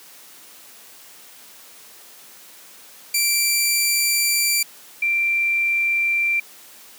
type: tone pair in turn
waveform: 10% pulse / sine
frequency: 2349 / 2358 Hz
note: D7 / D7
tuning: 0 / +6 cents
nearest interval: unison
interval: 6 cents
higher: second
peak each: -8 / -17 dBFS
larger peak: first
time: 3.14-4.63 / 5.02-6.4 s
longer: first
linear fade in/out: 5 ms
effects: white hiss -45 dBFS RMS until 6.98 s + high-pass 200 Hz 12 dB/octave